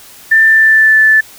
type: tone with pitch glide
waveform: sine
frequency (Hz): 1782 to 1751.4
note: A6 to A6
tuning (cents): +22 to -8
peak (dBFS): -4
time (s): 0.31-1.21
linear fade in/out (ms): 10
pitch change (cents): -30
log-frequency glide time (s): 0.43-0.99
effects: white hiss -37 dBFS RMS until 1.38 s